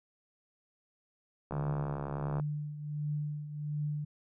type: click train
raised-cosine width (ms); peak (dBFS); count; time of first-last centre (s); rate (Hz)
1; -24; 63; 1.51-2.398; 69.8
type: tone with tremolo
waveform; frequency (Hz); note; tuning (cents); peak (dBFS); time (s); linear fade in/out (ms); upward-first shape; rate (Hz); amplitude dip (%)
sine; 148.7; D3; +22; -30; 1.52-4.05; 10; triangle; 1.4; 70
effects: none